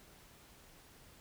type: silence
effects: pink hiss -60 dBFS RMS until 1.2 s